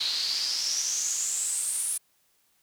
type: noise with band-pass filter sweep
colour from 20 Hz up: pink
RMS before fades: -29 dBFS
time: 0-1.98 s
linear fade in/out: 10 ms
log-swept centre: 4000 to 10000 Hz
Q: 7.9
effects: white hiss -68 dBFS RMS until 2.62 s